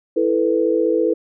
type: chord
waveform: sine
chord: E suspended fourth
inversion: none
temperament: just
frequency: 329.6 / 439.5 / 494.4 Hz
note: E4 / A4 / B4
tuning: 0 / -2 / +2 cents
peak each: -19 dBFS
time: 0.16-1.14 s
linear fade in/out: 10 ms
effects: none